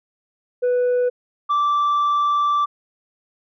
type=tone pair in turn; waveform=sine; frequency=493.9 / 1167.9 Hz; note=B4 / D6; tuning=0 / -10 cents; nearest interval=octave + minor third; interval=1490 cents; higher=second; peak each=-13 dBFS; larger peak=neither; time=0.62-1.1 / 1.49-2.66 s; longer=second; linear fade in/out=20 ms; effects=tanh soft clip ceiling -15 dBFS